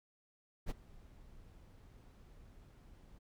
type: noise with ADSR envelope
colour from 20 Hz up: brown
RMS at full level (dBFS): -35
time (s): 0.66-3.19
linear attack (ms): 43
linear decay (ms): 21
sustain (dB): -23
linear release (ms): 16
effects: none